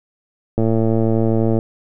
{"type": "click train", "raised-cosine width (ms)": 2, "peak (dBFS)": -5, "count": 114, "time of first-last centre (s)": [0.58, 1.589], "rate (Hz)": 112, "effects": []}